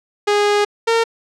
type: tone pair in turn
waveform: sawtooth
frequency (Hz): 412.4 / 457.6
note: G#4 / A#4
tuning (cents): -12 / -32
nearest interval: major second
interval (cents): 180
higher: second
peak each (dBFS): -9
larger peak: neither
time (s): 0.27-0.65 / 0.87-1.04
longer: first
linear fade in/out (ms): 10
effects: low-pass 6000 Hz 12 dB/octave